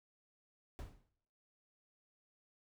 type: noise with exponential decay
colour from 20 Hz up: brown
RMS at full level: -42 dBFS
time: 0.79-1.09 s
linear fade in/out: 0 ms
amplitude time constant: 64 ms
effects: noise-tail reverb RT60 0.8 s tail -21 dB re dry